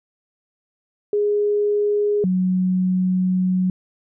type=tone pair in turn; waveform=sine; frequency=413.9 / 184.37 Hz; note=G#4 / F#3; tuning=-6 / -6 cents; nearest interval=octave + major second; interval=1400 cents; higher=first; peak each=-16 dBFS; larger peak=neither; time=1.13-2.24 / 2.24-3.7 s; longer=second; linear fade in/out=2 ms; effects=none